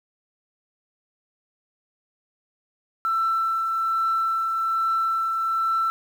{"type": "tone with tremolo", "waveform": "sine", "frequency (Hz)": 1335, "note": "E6", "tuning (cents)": 22, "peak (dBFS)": -18, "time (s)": [3.05, 5.9], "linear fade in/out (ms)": 0, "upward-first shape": "triangle", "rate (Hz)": 1.2, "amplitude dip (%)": 35, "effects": ["tanh soft clip ceiling -16 dBFS", "8-bit"]}